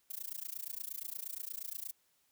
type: noise with amplitude modulation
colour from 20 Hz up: violet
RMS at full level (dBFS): -39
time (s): 0.1-1.92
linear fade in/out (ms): 10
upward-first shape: sine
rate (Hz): 28.5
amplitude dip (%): 100
effects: white hiss -74 dBFS RMS until 2.31 s